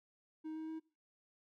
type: tone with pitch steps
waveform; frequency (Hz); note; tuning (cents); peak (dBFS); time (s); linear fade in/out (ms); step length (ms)
triangle; 314.1 / 316.7 / 319.2; D#4 / D#4 / D#4; +16 / +31 / +44; -39; 0.44-0.8; 20; 120
effects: noise-tail reverb RT60 0.4 s tail -23 dB re dry